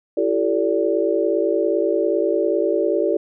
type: tone cluster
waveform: sine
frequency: 335.5 / 385.6 / 443.1 / 578 Hz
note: E4 / G4 / A4 / D5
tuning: +31 / -28 / +12 / -28 cents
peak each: -22 dBFS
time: 0.17-3.17 s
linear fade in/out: 5 ms
effects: none